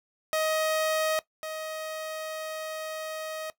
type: tone pair in turn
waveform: sawtooth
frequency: 629 / 629 Hz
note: D#5 / D#5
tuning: +19 / +19 cents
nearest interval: unison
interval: 0 cents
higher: neither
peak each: -21 / -30 dBFS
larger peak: first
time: 0.33-1.19 / 1.43-3.5 s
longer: second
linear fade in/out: 0 ms
effects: noise-tail reverb RT60 0.1 s tail -17 dB re dry